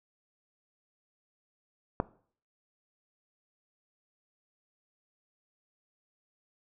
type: click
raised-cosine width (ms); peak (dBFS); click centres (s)
1; -12; 2.001
effects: noise-tail reverb RT60 0.5 s tail -19 dB re dry